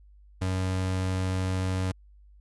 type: tone pair together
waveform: square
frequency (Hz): 93.35 / 186.7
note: F#2 / F#3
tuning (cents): +16 / +16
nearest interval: octave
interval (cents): 1200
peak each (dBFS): -27 / -36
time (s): 0.41-1.92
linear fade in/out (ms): 10
effects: added 50 Hz sine -51 dBFS peak until 2.4 s + resampled to 24000 Hz